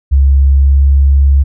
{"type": "tone with pitch glide", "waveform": "sine", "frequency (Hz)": [68.5, 69.14], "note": ["C#2", "C#2"], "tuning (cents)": [-20, -4], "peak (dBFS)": -4, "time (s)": [0.11, 1.44], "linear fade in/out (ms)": 20, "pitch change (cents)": 16, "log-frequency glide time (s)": [0.51, 0.84], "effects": []}